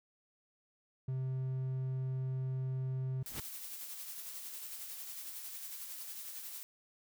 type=tone; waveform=triangle; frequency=130.7 Hz; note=C3; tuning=1 cent flat; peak=-32 dBFS; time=1.08-3.23 s; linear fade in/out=5 ms
type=noise with exponential growth; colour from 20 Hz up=pink; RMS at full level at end=-38 dBFS; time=3.21-3.4 s; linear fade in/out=5 ms; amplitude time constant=41 ms
type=noise with tremolo; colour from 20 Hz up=blue; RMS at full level=-44 dBFS; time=3.26-6.63 s; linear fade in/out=0 ms; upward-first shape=sine; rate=11 Hz; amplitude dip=35%
effects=none